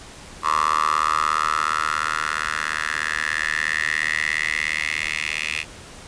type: tone with high-pass filter sweep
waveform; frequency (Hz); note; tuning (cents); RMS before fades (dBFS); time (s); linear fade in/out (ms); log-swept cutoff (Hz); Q
10% pulse; 77; D#2; -17; -23; 0.42-5.65; 50; 1100 to 2400; 7
effects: pink hiss -41 dBFS RMS until 6.07 s + resampled to 22050 Hz